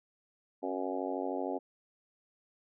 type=harmonic tone with a mistuned harmonic; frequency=93 Hz; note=F#2; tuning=9 cents sharp; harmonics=3 / 4 / 5 / 6 / 7 / 8 / 9; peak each=-38 / -39 / -40 / -41 / -41 / -42 / -43 dBFS; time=0.62-1.59 s; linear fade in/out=20 ms; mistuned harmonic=3; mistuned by=-31 cents; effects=none